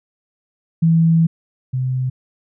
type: tone pair in turn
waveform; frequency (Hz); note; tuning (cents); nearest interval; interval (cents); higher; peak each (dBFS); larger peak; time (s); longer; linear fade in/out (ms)
sine; 164.3 / 128.7; E3 / C3; -5 / -28; major third; 423; first; -10 / -17; first; 0.82-1.27 / 1.73-2.1; first; 10
effects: none